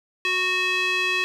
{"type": "tone with band-pass filter", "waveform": "square", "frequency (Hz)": 368.3, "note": "F#4", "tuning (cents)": -8, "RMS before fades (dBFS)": -23, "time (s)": [0.25, 1.24], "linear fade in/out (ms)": 0, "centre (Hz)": 2600, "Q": 2.9, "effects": []}